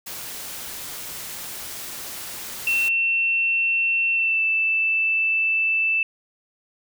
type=noise; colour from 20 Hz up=white; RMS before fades=-34 dBFS; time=0.06-2.89 s; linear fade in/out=10 ms
type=tone with pitch glide; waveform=sine; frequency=2700 to 2646 Hz; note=E7 to E7; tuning=+41 to +6 cents; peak=-18 dBFS; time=2.67-6.03 s; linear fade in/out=2 ms; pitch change=-35 cents; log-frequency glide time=4.14-4.43 s
effects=none